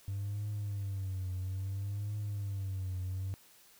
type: tone with vibrato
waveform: triangle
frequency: 98 Hz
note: G2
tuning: in tune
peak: -31 dBFS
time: 0.08-3.34 s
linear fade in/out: 0 ms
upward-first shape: triangle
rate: 0.6 Hz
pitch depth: 120 cents each way
effects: tanh soft clip ceiling -30 dBFS + white hiss -61 dBFS RMS until 3.79 s